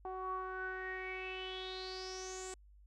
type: tone with low-pass filter sweep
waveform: sawtooth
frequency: 373.9 Hz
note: F#4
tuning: 18 cents sharp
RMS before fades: -43 dBFS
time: 0.05-2.54 s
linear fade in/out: 2 ms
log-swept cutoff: 890 to 7900 Hz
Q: 8.5
effects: added 50 Hz sine -58 dBFS peak until 2.86 s